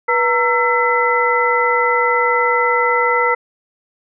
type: tone cluster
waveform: sine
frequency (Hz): 487.5 / 921 / 1342 / 2016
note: B4 / A#5 / E6 / B6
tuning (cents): -23 / -21 / +31 / +35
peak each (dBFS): -18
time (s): 0.08-3.35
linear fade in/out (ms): 10
effects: none